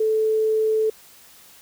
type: tone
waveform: sine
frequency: 437 Hz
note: A4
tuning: 12 cents flat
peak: -17 dBFS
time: 0-0.9 s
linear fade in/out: 5 ms
effects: white hiss -49 dBFS RMS until 1.61 s